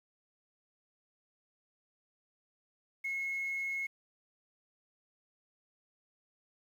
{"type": "tone", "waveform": "sine", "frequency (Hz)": 2174, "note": "C#7", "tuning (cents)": -34, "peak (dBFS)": -32, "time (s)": [3.04, 3.87], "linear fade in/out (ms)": 10, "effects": ["tanh soft clip ceiling -30 dBFS", "10-bit"]}